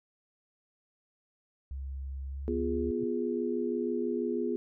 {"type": "tone with pitch glide", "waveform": "sine", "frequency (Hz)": [67.6, 73.72], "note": ["C#2", "D2"], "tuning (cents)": [-43, 7], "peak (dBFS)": -35, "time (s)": [1.71, 2.91], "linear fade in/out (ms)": 0, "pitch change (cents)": 150, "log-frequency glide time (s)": [2.29, 2.75]}
{"type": "chord", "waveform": "sine", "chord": "F diminished", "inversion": "second", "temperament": "equal", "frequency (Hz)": [246.9, 349.2, 415.3], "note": ["Cb4", "F4", "Ab4"], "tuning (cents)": [0, 0, 0], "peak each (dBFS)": -33, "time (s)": [2.48, 4.56], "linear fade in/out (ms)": 0}
{"type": "tone with exponential growth", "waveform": "sine", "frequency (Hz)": 128.6, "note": "C3", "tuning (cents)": -30, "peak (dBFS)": -37, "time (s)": [2.95, 3.04], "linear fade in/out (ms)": 5, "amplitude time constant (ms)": 18}
{"effects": []}